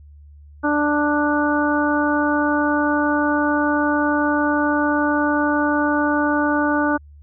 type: harmonic tone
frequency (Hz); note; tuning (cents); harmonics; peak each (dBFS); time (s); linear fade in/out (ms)
294.8; D4; +7; 1 / 2 / 3 / 4 / 5; -19 / -24 / -24 / -26 / -23; 0.63-6.98; 20
effects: added 73 Hz sine -41 dBFS peak until 7.22 s